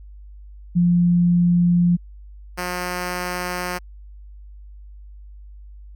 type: tone pair in turn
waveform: sine / 5% pulse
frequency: 174.61 / 179.21 Hz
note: F3 / F3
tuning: 0 / +45 cents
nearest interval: unison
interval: 45 cents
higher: second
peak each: -13 dBFS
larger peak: neither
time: 0.75-1.97 / 2.57-3.79 s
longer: neither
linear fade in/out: 20 ms
effects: added 50 Hz sine -38 dBFS peak until 5.95 s